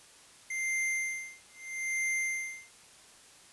square tone with tremolo, 2093 Hz, C7, in tune, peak -29 dBFS, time 0.5-2.72 s, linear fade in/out 5 ms, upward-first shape sine, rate 0.78 Hz, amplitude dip 100%, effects white hiss -56 dBFS RMS until 3.52 s + resampled to 24000 Hz

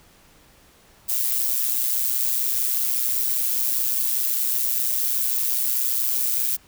violet noise with amplitude modulation, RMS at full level -20 dBFS, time 1.08-6.57 s, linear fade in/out 20 ms, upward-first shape sine, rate 125 Hz, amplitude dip 60%, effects pink hiss -54 dBFS RMS until 6.67 s

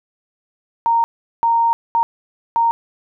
sine tone bursts at uneven times, 926 Hz, A#5, 12 cents flat, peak -12 dBFS, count 4, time 0.86-1.04 / 1.43-1.73 / 1.95-2.03 / 2.56-2.71 s, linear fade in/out 0 ms, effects none

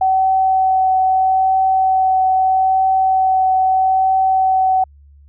sine tone with vibrato, 758 Hz, F#5, 42 cents sharp, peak -11 dBFS, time 0.01-4.84 s, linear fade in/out 5 ms, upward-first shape triangle, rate 0.78 Hz, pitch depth 10 cents each way, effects added 71 Hz sine -42 dBFS peak until 5.28 s

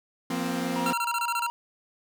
sawtooth chord, F suspended fourth, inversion none, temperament equal with one note detuned, 174.61 / 237 / 261.6 Hz, F3 / Bb3 / C4, 0 / +29 / 0 cents, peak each -29 / -28 / -26 dBFS, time 0.3-0.93 s, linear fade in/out 5 ms
triangle tone, 951 Hz, A#5, 34 cents sharp, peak -27 dBFS, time 0.76-1.5 s, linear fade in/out 0 ms
25% pulse tone bursts, 1365 Hz, F6, 40 cents flat, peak -23 dBFS, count 9, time 0.86-1.466 s, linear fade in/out 2 ms, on 46 ms, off 24 ms
effects none

